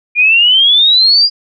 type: exponential sweep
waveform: sine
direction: up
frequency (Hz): 2400 to 4900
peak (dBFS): -5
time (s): 0.15-1.3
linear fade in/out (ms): 50
effects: none